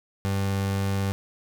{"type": "tone", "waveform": "30% pulse", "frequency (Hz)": 98, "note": "G2", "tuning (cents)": 0, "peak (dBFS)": -21, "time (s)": [0.25, 1.12], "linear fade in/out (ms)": 0, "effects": []}